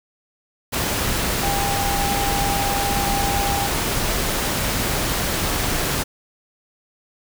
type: tone in noise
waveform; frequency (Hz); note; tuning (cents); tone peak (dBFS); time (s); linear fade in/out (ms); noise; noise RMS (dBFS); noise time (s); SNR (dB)
sine; 800; G5; +35; -23; 1.42-3.68; 20; pink; -22; 0.72-6.04; -4
effects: none